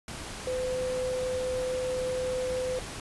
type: tone in noise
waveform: sine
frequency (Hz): 509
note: C5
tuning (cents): -48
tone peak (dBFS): -28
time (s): 0.47-2.79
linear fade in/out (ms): 2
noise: pink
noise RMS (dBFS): -39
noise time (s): 0.08-3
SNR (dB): +8
effects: resampled to 24000 Hz